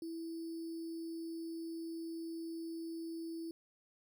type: tone with sample-and-hold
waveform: sine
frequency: 329.6 Hz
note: E4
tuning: in tune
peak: -40 dBFS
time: 0.02-3.51 s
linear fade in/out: 2 ms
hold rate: 4900 Hz
effects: none